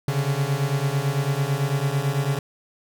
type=beating tone pair; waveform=45% pulse; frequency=135.1 / 144.1 Hz; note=C#3 / D3; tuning=-44 / -33 cents; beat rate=9 Hz; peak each=-24 dBFS; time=0.08-2.39 s; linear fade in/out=2 ms; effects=none